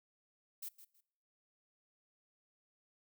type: noise with echo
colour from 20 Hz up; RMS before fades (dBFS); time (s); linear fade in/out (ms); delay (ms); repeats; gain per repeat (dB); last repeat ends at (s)
violet; -44; 0.62-0.69; 10; 160; 2; -13; 1.01
effects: noise-tail reverb RT60 0.8 s tail -24 dB re dry